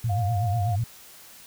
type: tone with vibrato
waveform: sine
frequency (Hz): 105.7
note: G#2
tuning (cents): +31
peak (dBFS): -22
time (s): 0.04-0.84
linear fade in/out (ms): 5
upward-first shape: triangle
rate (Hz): 8.1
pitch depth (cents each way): 250
type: tone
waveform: sine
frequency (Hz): 708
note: F5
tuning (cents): +23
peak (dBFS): -29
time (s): 0.09-0.76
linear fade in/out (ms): 10
effects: white hiss -48 dBFS RMS until 1.46 s